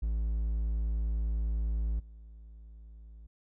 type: tone with level steps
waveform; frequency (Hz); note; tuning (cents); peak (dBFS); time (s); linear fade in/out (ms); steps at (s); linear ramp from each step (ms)
triangle; 55; A1; 0; -26 / -45; 0.02-3.27; 10; 1.99; 10
effects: none